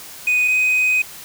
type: tone pair in turn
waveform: sine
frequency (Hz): 2489 / 2508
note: D#7 / D#7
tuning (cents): 0 / +13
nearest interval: unison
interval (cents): 13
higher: second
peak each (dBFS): -11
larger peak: neither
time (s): 0.27-0.48 / 0.48-1.02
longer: second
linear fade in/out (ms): 5
effects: tanh soft clip ceiling -13 dBFS + white hiss -37 dBFS RMS until 1.24 s